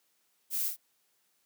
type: noise with echo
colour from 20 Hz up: violet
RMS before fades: -32 dBFS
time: 0.5-0.72 s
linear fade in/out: 50 ms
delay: 48 ms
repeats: 1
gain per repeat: -6 dB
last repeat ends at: 0.768 s
effects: white hiss -73 dBFS RMS until 1.45 s + high-pass 150 Hz 12 dB/octave